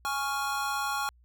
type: chord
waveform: square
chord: Db major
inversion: second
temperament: equal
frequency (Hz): 830.6 / 1108.7 / 1396.9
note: Ab5 / Db6 / F6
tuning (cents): 0 / 0 / 0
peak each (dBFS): -34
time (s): 0.05-1.09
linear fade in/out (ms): 0
effects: added 60 Hz sine -57 dBFS peak until 1.24 s